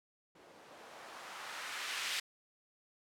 violet noise with low-pass filter sweep, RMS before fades -44 dBFS, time 0.35-2.2 s, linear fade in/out 5 ms, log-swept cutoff 390 to 2700 Hz, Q 1, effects none

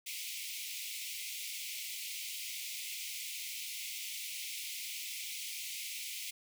pink high-pass noise, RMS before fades -42 dBFS, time 0.06-6.31 s, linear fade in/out 10 ms, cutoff 2100 Hz, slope 96 dB/octave, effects none

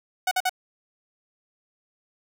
sawtooth tone bursts, 741 Hz, F#5, 2 cents sharp, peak -17 dBFS, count 3, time 0.27-0.495 s, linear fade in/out 5 ms, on 43 ms, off 48 ms, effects none

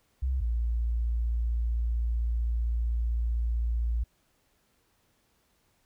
sine tone pair in turn, 64.9 / 57.82 Hz, C2 / A#1, -13 / -13 cents, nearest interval major second, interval 200 cents, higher first, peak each -25 dBFS, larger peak neither, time 0.22-0.41 / 0.41-4.04 s, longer second, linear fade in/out 10 ms, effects pink hiss -70 dBFS RMS until 5.85 s

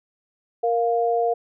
sine tone pair together, 466.9 / 700 Hz, A#4 / F5, +3 / +4 cents, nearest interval perfect fifth, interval 701 cents, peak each -21 dBFS, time 0.63-1.34 s, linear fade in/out 10 ms, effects none

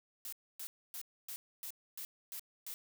blue noise bursts, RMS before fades -44 dBFS, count 8, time 0.25-2.74 s, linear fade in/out 0 ms, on 75 ms, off 270 ms, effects none

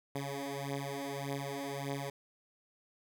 10% pulse beating tone pair, 138.6 / 140.3 Hz, C#3 / C#3, 0 / +21 cents, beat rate 1.7 Hz, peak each -32 / -31 dBFS, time 0.15-2.1 s, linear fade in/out 5 ms, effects none

